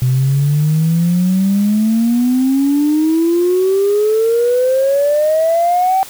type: exponential sweep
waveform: sine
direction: up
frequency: 125.5 to 774 Hz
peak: -9 dBFS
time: 0.02-6.03 s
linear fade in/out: 0 ms
effects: tanh soft clip ceiling -6 dBFS + white hiss -34 dBFS RMS until 6.09 s